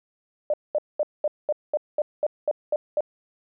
sine tone bursts, 599 Hz, D5, 34 cents sharp, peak -19 dBFS, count 11, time 0.5-3.007 s, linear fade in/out 2 ms, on 37 ms, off 210 ms, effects none

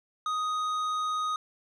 sine tone with tanh clipping, 1248 Hz, D#6, 5 cents sharp, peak -29 dBFS, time 0.26-1.36 s, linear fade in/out 2 ms, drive 10 dB, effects none

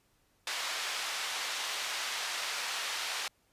white band-pass noise, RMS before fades -36 dBFS, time 0.47-3.28 s, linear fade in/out 2 ms, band 790 to 4500 Hz, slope 12 dB/octave, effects pink hiss -71 dBFS RMS until 3.52 s + resampled to 32000 Hz

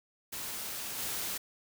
white noise with level steps, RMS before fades -39 / -36 dBFS, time 0.32-1.38 s, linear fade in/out 10 ms, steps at 0.97 s, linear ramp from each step 20 ms, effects none

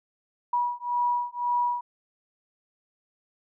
sine beating tone pair, 968 / 969.9 Hz, B5 / B5, -35 / -32 cents, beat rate 1.9 Hz, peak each -27 dBFS, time 0.53-1.81 s, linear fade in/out 5 ms, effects none

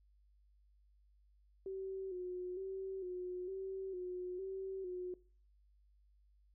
sine tone with vibrato, 372.6 Hz, F#4, 12 cents sharp, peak -40 dBFS, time 1.66-5.14 s, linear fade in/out 2 ms, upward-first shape square, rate 1.1 Hz, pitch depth 49 cents each way, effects noise-tail reverb RT60 0.4 s tail -20 dB re dry + added 50 Hz sine -66 dBFS peak until 6.54 s

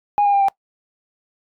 sine tone with pitch steps, 822 / 809.7 / 797.7 / 785.8 Hz, G#5 / G#5 / G5 / G5, -18 / -44 / +30 / +4 cents, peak -11 dBFS, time 0.18-0.484 s, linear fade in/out 0 ms, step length 76 ms, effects noise-tail reverb RT60 0.1 s tail -23 dB re dry + tanh soft clip ceiling -10 dBFS

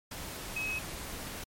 sine tone in noise, 2554 Hz, D#7, 45 cents sharp, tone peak -32 dBFS, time 0.56-0.79 s, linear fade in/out 5 ms, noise pink, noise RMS -41 dBFS, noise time 0.11-1.44 s, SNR +6 dB, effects MP3 64 kbps

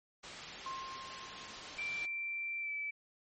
white low-pass noise, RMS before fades -50 dBFS, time 0.23-2.06 s, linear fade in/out 10 ms, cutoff 4700 Hz, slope 12 dB/octave
sine tone with exponential decay, 1061 Hz, C6, 24 cents sharp, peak -38 dBFS, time 0.66-2.5 s, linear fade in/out 2 ms, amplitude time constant 400 ms
sine tone with pitch glide, 2349 to 2310 Hz, D7 to D7, 0 to -29 cents, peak -36 dBFS, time 1.78-2.91 s, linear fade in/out 10 ms, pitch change -29 cents, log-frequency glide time 2.6-2.71 s
effects MP3 32 kbps

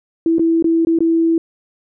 sine tone with dropouts, 329.6 Hz, E4, in tune, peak -11 dBFS, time 0.26-1.38 s, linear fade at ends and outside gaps 2 ms, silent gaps 0.384-0.394 / 0.625-0.643 / 0.85-0.87 / 0.988-1.005 s, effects none

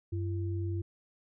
sine tone pair together, 95.3 / 339.6 Hz, G2 / F4, -48 / -48 cents, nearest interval octave + minor seventh, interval 2200 cents, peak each -31 / -39 dBFS, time 0.12-0.82 s, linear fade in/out 10 ms, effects none

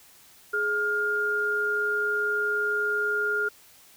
sine tone pair together, 419.8 / 1412 Hz, G#4 / F6, +19 / +19 cents, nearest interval octave + major sixth, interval 2100 cents, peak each -30 / -24 dBFS, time 0.53-3.49 s, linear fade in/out 10 ms, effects white hiss -54 dBFS RMS until 3.96 s

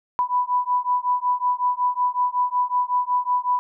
sine beating tone pair, 987.8 / 993.2 Hz, B5 / B5, 0 / +9 cents, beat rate 5.4 Hz, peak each -22 / -22 dBFS, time 0.19-3.59 s, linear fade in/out 0 ms, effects none

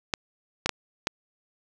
clicks, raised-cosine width 0.2 ms, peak -7 dBFS, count 4, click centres 0.138 / 0.66 / 0.693 / 1.071 s, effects none

